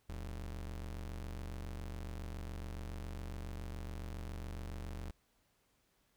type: ring-modulated tone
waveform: square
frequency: 60.3 Hz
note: B1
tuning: 41 cents flat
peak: -39 dBFS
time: 0.09-5.11 s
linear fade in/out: 5 ms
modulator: 23.6 Hz
effects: pink hiss -75 dBFS RMS until 6.16 s